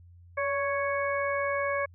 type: harmonic tone with a mistuned harmonic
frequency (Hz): 554.4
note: C#5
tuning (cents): 0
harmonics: 1 / 2 / 3 / 4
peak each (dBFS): -29 / -32 / -34 / -35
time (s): 0.37-1.86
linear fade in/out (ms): 10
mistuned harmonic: 1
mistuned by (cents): +37
effects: added 87 Hz sine -50 dBFS peak until 1.94 s